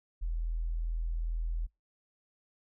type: tone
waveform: sine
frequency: 41.2 Hz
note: E1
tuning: in tune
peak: -30 dBFS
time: 0.21-1.67 s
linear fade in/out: 20 ms
effects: noise-tail reverb RT60 0.2 s tail -25 dB re dry

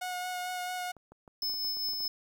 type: tone with vibrato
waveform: sawtooth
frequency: 726 Hz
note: F#5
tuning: 33 cents flat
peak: -30 dBFS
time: 0.01-0.92 s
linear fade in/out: 10 ms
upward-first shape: sine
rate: 4.5 Hz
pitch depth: 14 cents each way
type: clicks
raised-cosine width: 1 ms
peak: -38 dBFS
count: 12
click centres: 0.967 / 1.12 / 1.278 / 1.431 / 1.498 / 1.541 / 1.648 / 1.77 / 1.889 / 1.934 / 2.005 / 2.053 s
type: tone with tremolo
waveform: square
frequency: 5220 Hz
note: E8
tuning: 18 cents flat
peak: -30 dBFS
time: 1.42-2.08 s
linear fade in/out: 2 ms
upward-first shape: sine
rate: 5 Hz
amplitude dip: 35%
effects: 11-bit

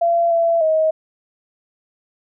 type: tone with pitch steps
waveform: sine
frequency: 681 / 671 / 632 Hz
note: F5 / E5 / D#5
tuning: -44 / +31 / +27 cents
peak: -13 dBFS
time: 0.01-0.91 s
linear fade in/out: 10 ms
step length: 300 ms
effects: none

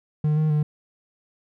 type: tone with pitch steps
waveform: triangle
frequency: 151.6 / 155.1 / 150 Hz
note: D#3 / D#3 / D3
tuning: -45 / -5 / +37 cents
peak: -16 dBFS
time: 0.24-0.63 s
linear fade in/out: 5 ms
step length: 130 ms
effects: none

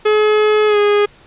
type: tone with pitch glide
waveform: 45% pulse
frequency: 425.7 to 412.6 Hz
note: G#4 to G#4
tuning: +43 to -11 cents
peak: -10 dBFS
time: 0.05-1.06 s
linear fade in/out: 10 ms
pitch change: -54 cents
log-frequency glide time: 0.67-0.78 s
effects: pink hiss -46 dBFS RMS until 1.26 s + resampled to 8000 Hz

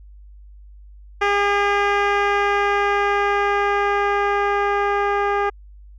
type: tone with low-pass filter sweep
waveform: 10% pulse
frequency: 405.3 Hz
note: G#4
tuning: 42 cents flat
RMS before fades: -19 dBFS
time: 1.21-5.5 s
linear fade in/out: 10 ms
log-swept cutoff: 2600 to 1300 Hz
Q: 0.74
effects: added 50 Hz sine -40 dBFS peak until 5.98 s

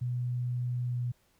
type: tone with pitch glide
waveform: sine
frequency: 123.2 to 122.35 Hz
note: B2 to B2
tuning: -4 to -16 cents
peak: -29 dBFS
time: 0.01-1.12 s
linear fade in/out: 10 ms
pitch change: -12 cents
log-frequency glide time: 0.85-1.01 s
effects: pink hiss -69 dBFS RMS until 1.39 s

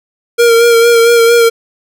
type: tone with vibrato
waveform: square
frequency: 466.2 Hz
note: A#4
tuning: in tune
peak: -5 dBFS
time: 0.38-1.5 s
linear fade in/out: 20 ms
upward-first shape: sine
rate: 4.4 Hz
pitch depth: 28 cents each way
effects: none

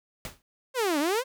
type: noise with exponential decay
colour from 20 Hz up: pink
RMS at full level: -33 dBFS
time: 0.25-0.42 s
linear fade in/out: 1 ms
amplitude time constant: 35 ms
type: exponential two-way sweep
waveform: sawtooth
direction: down then up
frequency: 545 to 277.2 to 545 Hz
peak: -20 dBFS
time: 0.74-1.24 s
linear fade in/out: 50 ms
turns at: 0.99 s
effects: none

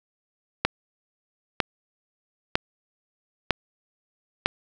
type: click train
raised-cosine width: 0.3 ms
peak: -3 dBFS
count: 5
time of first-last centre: 0.65-4.46 s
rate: 1.05 Hz
effects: none

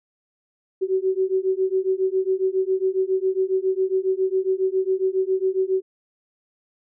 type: beating tone pair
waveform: sine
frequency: 374.8 / 382.1 Hz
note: F#4 / G4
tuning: +22 / -44 cents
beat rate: 7.3 Hz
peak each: -22 dBFS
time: 0.81-5.82 s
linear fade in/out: 20 ms
effects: none

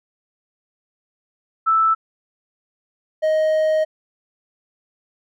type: tone pair in turn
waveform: sine / triangle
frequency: 1318.5 / 625.5 Hz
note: E6 / D#5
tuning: 0 / +9 cents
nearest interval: octave + minor second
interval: 1291 cents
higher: first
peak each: -13 dBFS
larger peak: neither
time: 1.66-1.95 / 3.22-3.85 s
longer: second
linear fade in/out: 20 ms
effects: none

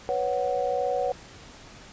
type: chord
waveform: sine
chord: B suspended second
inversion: none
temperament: just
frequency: 493.9 / 555.6 / 740.8 Hz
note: B4 / C#5 / F#5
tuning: 0 / +4 / +2 cents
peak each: -28 dBFS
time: 0.09-1.12 s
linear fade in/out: 0 ms
effects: pink hiss -47 dBFS RMS until 1.92 s + resampled to 16000 Hz

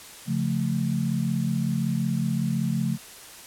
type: chord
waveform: sine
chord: Db augmented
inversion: none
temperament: equal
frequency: 138.59 / 174.61 / 220 Hz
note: Db3 / F3 / A3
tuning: 0 / 0 / 0 cents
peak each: -27 dBFS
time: 0.26-2.98 s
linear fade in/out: 50 ms
effects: white hiss -44 dBFS RMS until 3.46 s + low-pass 12000 Hz 12 dB/octave

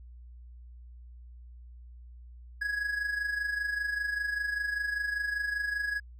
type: tone with amplitude modulation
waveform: triangle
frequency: 1667 Hz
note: G#6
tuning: 6 cents sharp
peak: -25 dBFS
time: 2.61-6 s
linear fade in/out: 10 ms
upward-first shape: sine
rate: 25.1 Hz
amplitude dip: 60%
effects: added 60 Hz sine -46 dBFS peak until 6.19 s

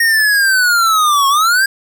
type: linear two-way sweep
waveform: square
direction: down then up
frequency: 1864.7 to 1084 to 1627 Hz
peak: -10 dBFS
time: 0-1.66 s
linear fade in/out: 5 ms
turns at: 1.28 s
effects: none

